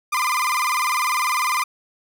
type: tone with vibrato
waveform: 30% pulse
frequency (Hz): 1108.7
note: C#6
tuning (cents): 0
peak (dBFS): -16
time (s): 0.12-1.64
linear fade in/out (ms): 10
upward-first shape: square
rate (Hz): 20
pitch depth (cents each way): 140
effects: none